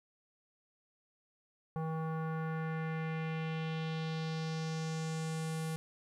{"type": "tone with low-pass filter sweep", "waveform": "square", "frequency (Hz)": 160, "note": "D#3", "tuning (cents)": 49, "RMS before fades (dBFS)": -37, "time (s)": [1.76, 5.76], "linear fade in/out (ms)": 0, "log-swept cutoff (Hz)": [970, 11000], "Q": 2, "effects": ["12-bit"]}